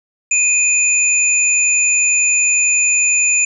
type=tone pair together; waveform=sine; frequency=2489 / 7040 Hz; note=D#7 / A8; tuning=0 / 0 cents; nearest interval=octave + tritone; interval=1800 cents; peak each=-14 dBFS; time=0.31-3.45 s; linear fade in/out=5 ms; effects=none